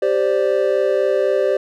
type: chord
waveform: triangle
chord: G suspended fourth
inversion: none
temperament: equal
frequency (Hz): 392 / 523.3 / 587.3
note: G4 / C5 / D5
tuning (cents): 0 / 0 / 0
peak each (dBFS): -17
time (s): 0.02-1.57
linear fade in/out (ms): 5
effects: none